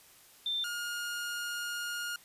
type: tone pair in turn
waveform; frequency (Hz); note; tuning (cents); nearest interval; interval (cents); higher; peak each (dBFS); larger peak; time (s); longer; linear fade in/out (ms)
sine / sawtooth; 3573 / 1423.7; A7 / F6; +26 / +33; octave + major third; 1593; first; -30 / -31; first; 0.46-0.64 / 0.64-2.16; second; 2
effects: white hiss -58 dBFS RMS until 2.24 s + resampled to 32000 Hz